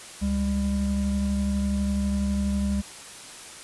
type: tone pair together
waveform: triangle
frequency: 70.7 / 199.97 Hz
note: C#2 / G3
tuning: +35 / +35 cents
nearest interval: octave + tritone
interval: 1800 cents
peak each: -25 / -22 dBFS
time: 0.21-2.82 s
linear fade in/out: 20 ms
effects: white hiss -42 dBFS RMS until 3.63 s + resampled to 24000 Hz